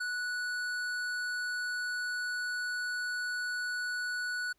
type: tone with hard clipping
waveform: sine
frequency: 1475 Hz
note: F#6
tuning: 6 cents flat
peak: -34 dBFS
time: 0-4.53 s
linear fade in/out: 10 ms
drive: 11 dB
effects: pink hiss -75 dBFS RMS until 4.58 s